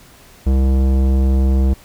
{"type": "tone with tanh clipping", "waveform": "sine", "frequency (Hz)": 66.2, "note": "C2", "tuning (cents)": 21, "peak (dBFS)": -13, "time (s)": [0.46, 1.74], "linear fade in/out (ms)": 10, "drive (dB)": 16, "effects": ["pink hiss -45 dBFS RMS until 1.84 s"]}